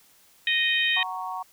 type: harmonic tone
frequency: 621 Hz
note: D#5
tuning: 3 cents flat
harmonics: 3 / 4 / 5 / 6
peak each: -25 / -26 / -27 / -28 dBFS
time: 0.47-1.03 s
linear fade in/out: 2 ms
type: chord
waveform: sine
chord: F# major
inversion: none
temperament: equal with one note detuned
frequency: 743.4 / 932.3 / 1108.7 Hz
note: F#5 / A#5 / C#6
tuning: +8 / 0 / 0 cents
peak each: -34 dBFS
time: 0.96-1.43 s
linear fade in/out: 10 ms
effects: white hiss -58 dBFS RMS until 1.52 s